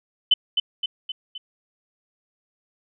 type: tone with echo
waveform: sine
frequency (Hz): 3032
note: F#7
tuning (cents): +42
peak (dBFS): -12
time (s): 0.31-0.34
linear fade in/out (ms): 5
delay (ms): 260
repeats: 4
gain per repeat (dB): -5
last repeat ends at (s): 1.38
effects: none